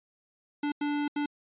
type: tone bursts at uneven times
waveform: square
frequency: 292.2 Hz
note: D4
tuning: 9 cents flat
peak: -28 dBFS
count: 3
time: 0.63-0.72 / 0.81-1.08 / 1.16-1.26 s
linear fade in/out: 5 ms
effects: resampled to 8000 Hz